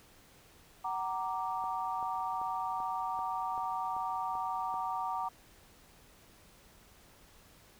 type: chord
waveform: sine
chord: Gb augmented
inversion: none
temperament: equal with one note detuned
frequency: 752.9 / 932.3 / 1174.7 Hz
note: Gb5 / Bb5 / D6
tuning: +30 / 0 / 0 cents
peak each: -37 / -36 / -38 dBFS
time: 0.84-5.29 s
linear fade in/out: 10 ms
type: click train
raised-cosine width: 1 ms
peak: -35 dBFS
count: 9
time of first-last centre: 1.64-4.741 s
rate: 2.58 Hz
effects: pink hiss -60 dBFS RMS until 7.79 s